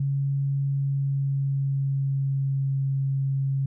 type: tone with pitch glide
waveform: sine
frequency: 138.6 to 136.22 Hz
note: C#3 to C#3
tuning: 0 to -30 cents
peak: -22 dBFS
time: 0-3.66 s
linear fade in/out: 5 ms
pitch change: -30 cents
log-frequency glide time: 0.68-2.77 s
effects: none